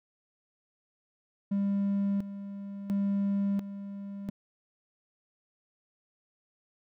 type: tone with tremolo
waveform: triangle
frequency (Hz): 199.3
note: G3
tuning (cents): +29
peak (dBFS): -23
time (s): 1.51-4.3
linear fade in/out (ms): 10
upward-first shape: square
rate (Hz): 0.72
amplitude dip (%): 75
effects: tanh soft clip ceiling -19 dBFS